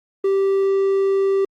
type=tone; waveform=triangle; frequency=390.4 Hz; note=G4; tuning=7 cents flat; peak=-13 dBFS; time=0.24-1.45 s; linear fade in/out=5 ms; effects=Opus 32 kbps